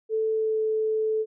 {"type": "tone with pitch glide", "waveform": "sine", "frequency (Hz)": [440, 436.5], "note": ["A4", "A4"], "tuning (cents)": [0, -14], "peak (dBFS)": -22, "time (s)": [0.09, 1.26], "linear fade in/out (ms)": 50, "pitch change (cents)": -14, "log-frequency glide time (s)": [0.32, 0.62], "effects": []}